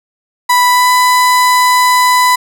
35% pulse tone with pitch glide, 987.8 to 998.1 Hz, B5 to B5, 0 to +18 cents, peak -5 dBFS, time 0.49-2.36 s, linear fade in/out 10 ms, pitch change +18 cents, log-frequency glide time 0.67-0.91 s, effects none

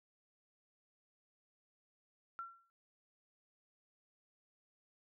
sine tone with exponential decay, 1360 Hz, F6, 46 cents flat, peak -39 dBFS, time 2.39-2.7 s, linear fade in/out 0 ms, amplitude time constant 66 ms, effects none

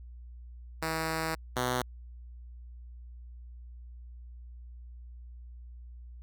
5% pulse tone pair in turn, 160.8 / 125.21 Hz, E3 / B2, -43 / +24 cents, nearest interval major third, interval 433 cents, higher first, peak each -19 / -17 dBFS, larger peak second, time 0.82-1.35 / 1.56-1.82 s, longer first, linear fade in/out 5 ms, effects added 60 Hz sine -44 dBFS peak until 6.22 s

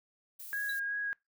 violet noise, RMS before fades -46 dBFS, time 0.39-0.8 s, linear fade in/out 10 ms
sine tone with vibrato, 1642 Hz, G#6, 20 cents flat, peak -32 dBFS, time 0.53-1.13 s, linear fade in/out 0 ms, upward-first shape sine, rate 2.7 Hz, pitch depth 18 cents each way
square tone with exponential decay, 3931 Hz, B7, 9 cents flat, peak -38 dBFS, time 0.69-0.79 s, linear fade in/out 5 ms, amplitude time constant 20 ms
effects noise-tail reverb RT60 0.2 s tail -24 dB re dry

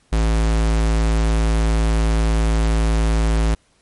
square tone, 55 Hz, A1, in tune, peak -15 dBFS, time 0.12-3.55 s, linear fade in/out 10 ms, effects pink hiss -59 dBFS RMS until 3.81 s + MP3 48 kbps

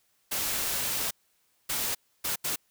white noise bursts at uneven times, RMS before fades -30 dBFS, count 4, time 0.31-1.11 / 1.69-1.95 / 2.24-2.36 / 2.44-2.56 s, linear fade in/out 10 ms, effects white hiss -70 dBFS RMS until 2.7 s

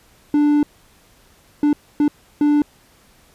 triangle tone bursts at uneven times, 294.4 Hz, D4, 4 cents sharp, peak -10 dBFS, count 4, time 0.34-0.63 / 1.63-1.73 / 2-2.08 / 2.41-2.62 s, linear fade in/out 2 ms, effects pink hiss -53 dBFS RMS until 3.34 s + resampled to 32000 Hz

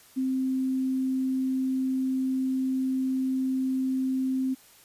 sine tone, 261.6 Hz, C4, in tune, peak -24 dBFS, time 0.16-4.55 s, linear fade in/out 20 ms, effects white hiss -55 dBFS RMS until 4.84 s + resampled to 32000 Hz

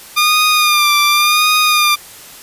15% pulse tone with vibrato, 1207 Hz, D6, 47 cents sharp, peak -3 dBFS, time 0.16-1.96 s, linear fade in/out 20 ms, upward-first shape sine, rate 0.9 Hz, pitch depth 45 cents each way, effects white hiss -36 dBFS RMS until 2.42 s + resampled to 32000 Hz

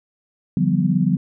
sine chord, G dominant seventh, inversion second, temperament equal with one note detuned, 146.83 / 174.61 / 192.3 / 246.9 Hz, D3 / F3 / G3 / B3, 0 / 0 / -33 / 0 cents, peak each -22 / -19 / -20 / -23 dBFS, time 0.57-1.17 s, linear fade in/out 2 ms, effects none

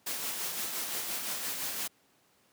white noise with tremolo, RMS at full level -34 dBFS, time 0.06-1.88 s, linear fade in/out 10 ms, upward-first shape sine, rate 5.8 Hz, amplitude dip 35%, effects pink hiss -67 dBFS RMS until 2.52 s + high-pass 150 Hz 12 dB/octave

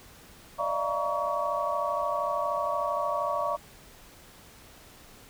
sine tone cluster, 586 / 619 / 683 / 944 / 1128 Hz, D5 / D#5 / F5 / A#5 / C#6, -4 / -9 / -39 / +22 / +30 cents, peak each -32 / -37 / -33 / -34 / -30 dBFS, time 0.58-3.57 s, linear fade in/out 20 ms, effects pink hiss -52 dBFS RMS until 5.29 s

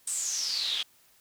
pink noise with band-pass filter sweep, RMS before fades -31 dBFS, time 0.07-0.83 s, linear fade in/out 5 ms, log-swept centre 8600 to 3200 Hz, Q 8.8, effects white hiss -62 dBFS RMS until 1.2 s

